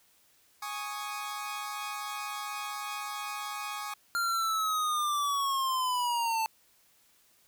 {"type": "chord", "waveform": "sawtooth", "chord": "Ab suspended fourth", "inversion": "none", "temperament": "equal", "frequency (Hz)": [830.6, 1108.7, 1244.5], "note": ["Ab5", "Db6", "Eb6"], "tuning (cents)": [0, 0, 0], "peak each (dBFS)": -36, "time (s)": [0.62, 3.94], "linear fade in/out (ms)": 5}
{"type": "linear sweep", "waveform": "square", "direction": "down", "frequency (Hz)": [1396.9, 880], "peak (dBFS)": -28, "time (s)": [4.15, 6.46], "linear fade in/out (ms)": 0}
{"effects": ["white hiss -65 dBFS RMS until 7.47 s"]}